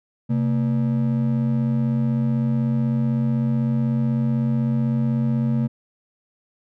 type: ring-modulated tone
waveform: triangle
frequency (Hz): 179.6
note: F3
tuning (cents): +49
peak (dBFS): -13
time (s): 0.29-5.68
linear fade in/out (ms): 20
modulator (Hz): 48
effects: none